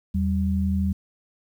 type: tone pair together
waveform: sine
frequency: 81.6 / 193.3 Hz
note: E2 / G3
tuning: -17 / -24 cents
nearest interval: octave + minor third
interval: 1493 cents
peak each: -23 / -23 dBFS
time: 0.14-0.93 s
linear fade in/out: 10 ms
effects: 9-bit